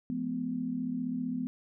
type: tone cluster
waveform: sine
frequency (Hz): 174.8 / 216.1 / 251.2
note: F3 / A3 / B3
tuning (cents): +2 / -31 / +30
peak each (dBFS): -39 / -38 / -32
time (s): 0.1-1.47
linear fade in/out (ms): 0
effects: none